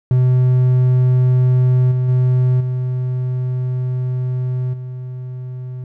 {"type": "tone with level steps", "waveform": "triangle", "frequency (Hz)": 126.8, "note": "B2", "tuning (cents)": 46, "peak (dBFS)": [-8, -12, -9, -15, -23], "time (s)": [0.11, 5.84], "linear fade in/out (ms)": 2, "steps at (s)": [1.91, 2.08, 2.6, 4.73], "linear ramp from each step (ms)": 10, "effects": []}